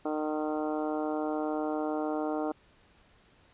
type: harmonic tone with a mistuned harmonic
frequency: 153.1 Hz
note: D#3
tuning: 28 cents flat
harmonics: 2 / 3 / 4 / 5 / 6 / 7 / 8 / 9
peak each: -32 / -36 / -36 / -37 / -44 / -45 / -46 / -47 dBFS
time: 0.05-2.52 s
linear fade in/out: 5 ms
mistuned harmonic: 8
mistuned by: +24 cents
effects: pink hiss -62 dBFS RMS until 3.53 s + resampled to 8000 Hz